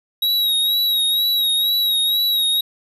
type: tone with vibrato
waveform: square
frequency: 3831 Hz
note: A#7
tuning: 47 cents sharp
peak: -16 dBFS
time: 0.22-2.61 s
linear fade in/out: 5 ms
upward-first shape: sine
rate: 2.1 Hz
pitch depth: 45 cents each way
effects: none